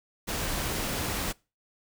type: noise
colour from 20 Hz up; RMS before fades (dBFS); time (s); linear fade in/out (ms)
pink; -31; 0.27-1.33; 20
effects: noise-tail reverb RT60 0.3 s tail -24 dB re dry